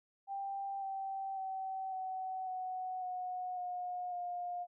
sine tone with pitch steps, 788 / 776.3 / 764.7 / 753.3 / 742.1 / 731 / 720.1 / 709.4 Hz, G5 / G5 / G5 / F#5 / F#5 / F#5 / F#5 / F5, +9 / -17 / -43 / +31 / +5 / -21 / -47 / +27 cents, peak -37 dBFS, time 0.27-4.67 s, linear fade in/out 50 ms, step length 550 ms, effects none

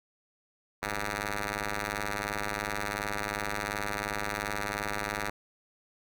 5% pulse ring-modulated tone, 102.8 Hz, G#2, 17 cents flat, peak -17 dBFS, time 0.82-5.3 s, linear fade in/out 5 ms, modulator 1070 Hz, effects none

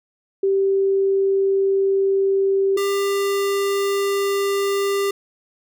sine / square tone pair in turn, 390 / 397.7 Hz, G4 / G4, -9 / +25 cents, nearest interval unison, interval 34 cents, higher second, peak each -15 / -19 dBFS, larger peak first, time 0.43-2.77 / 2.77-5.11 s, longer neither, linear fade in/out 5 ms, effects none

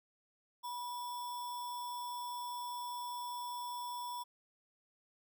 sine tone with sample-and-hold, 975 Hz, B5, 23 cents flat, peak -39 dBFS, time 0.63-4.24 s, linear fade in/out 20 ms, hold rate 4410 Hz, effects none

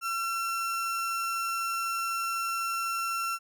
35% pulse tone, 1354 Hz, E6, 46 cents sharp, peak -27 dBFS, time 0.01-3.39 s, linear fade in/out 50 ms, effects none

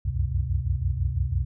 sine tone cluster, 61.3 / 67.3 / 87 / 93.1 / 126.8 Hz, B1 / C2 / F2 / F#2 / B2, -12 / +49 / -6 / +11 / +46 cents, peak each -32 / -27 / -29 / -30 / -30 dBFS, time 0.05-1.45 s, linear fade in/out 10 ms, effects none

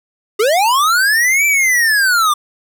square linear two-way sweep, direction up then down, 392 to 2349 to 1165 Hz, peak -11 dBFS, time 0.39-2.34 s, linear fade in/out 10 ms, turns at 1.46 s, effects none

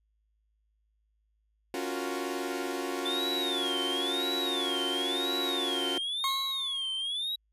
sawtooth chord, Gb major seventh, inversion second, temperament equal, 277.2 / 349.2 / 370 / 466.2 Hz, Db4 / F4 / Gb4 / Bb4, 0 / 0 / 0 / 0 cents, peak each -33 / -32 / -33 / -37 dBFS, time 1.74-5.98 s, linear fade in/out 2 ms
triangle tone with vibrato, 3488 Hz, A7, 16 cents flat, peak -29 dBFS, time 3.05-7.36 s, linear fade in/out 10 ms, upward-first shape sine, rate 0.97 Hz, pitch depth 200 cents each way
40% pulse tone with exponential decay, 1081 Hz, C#6, 44 cents flat, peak -26 dBFS, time 6.24-7.07 s, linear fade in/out 1 ms, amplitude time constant 180 ms
effects added 53 Hz sine -70 dBFS peak until 7.52 s + resampled to 32000 Hz

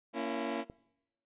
20% pulse chord, A# diminished, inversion none, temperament just, 233.1 / 279.7 / 335.6 Hz, A#3 / C#4 / E4, 0 / +16 / +31 cents, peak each -33 dBFS, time 0.13-0.65 s, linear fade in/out 50 ms
click, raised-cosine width 2 ms, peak -29 dBFS, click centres 0.699 s
effects noise-tail reverb RT60 0.9 s tail -24 dB re dry + resampled to 8000 Hz

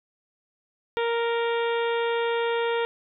harmonic tone with a mistuned harmonic, 466.2 Hz, A#4, in tune, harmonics 1 / 2 / 3 / 4 / 5 / 6 / 7 / 8, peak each -24 / -30 / -34 / -36 / -38 / -40 / -41 / -42 dBFS, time 0.97-2.85 s, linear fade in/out 0 ms, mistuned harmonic 8, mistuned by -54 cents, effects none

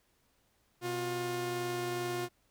sawtooth tone pair together, 126 / 355.6 Hz, B2 / F4, +35 / +31 cents, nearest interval octave + tritone, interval 1796 cents, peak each -37 / -30 dBFS, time 0.81-2.29 s, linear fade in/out 50 ms, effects pink hiss -72 dBFS RMS until 2.5 s

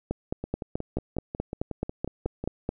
two click trains, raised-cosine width 2 ms, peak -14 / -19 dBFS, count 13 / 12, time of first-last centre 0.11-2.691 / 0.44-2.44 s, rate 4.65 / 5.5 Hz, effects none

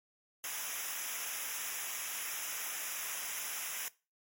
white noise with comb filter, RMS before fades -39 dBFS, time 0.44-3.88 s, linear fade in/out 0 ms, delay 0.23 ms, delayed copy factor -0.85, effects noise-tail reverb RT60 0.3 s tail -20 dB re dry + MP3 64 kbps

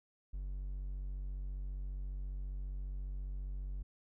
triangle tone, 47.36 Hz, F#1, 41 cents sharp, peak -36 dBFS, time 0.33-3.83 s, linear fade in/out 10 ms, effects none

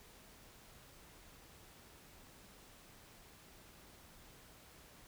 silence, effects pink hiss -60 dBFS RMS until 5.07 s

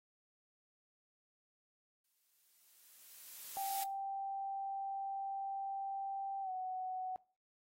blue noise with exponential growth, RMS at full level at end -40 dBFS, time 2.04-3.84 s, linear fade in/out 5 ms, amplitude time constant 390 ms
sine tone with pitch glide, 784 to 744.7 Hz, G5 to F#5, 0 to +11 cents, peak -38 dBFS, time 3.57-7.16 s, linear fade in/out 0 ms, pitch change -89 cents, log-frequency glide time 6.42-6.5 s
effects noise-tail reverb RT60 0.4 s tail -22 dB re dry + AAC 48 kbps

